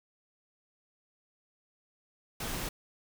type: noise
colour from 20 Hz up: pink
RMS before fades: -36 dBFS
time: 2.4-2.69 s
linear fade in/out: 5 ms
effects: none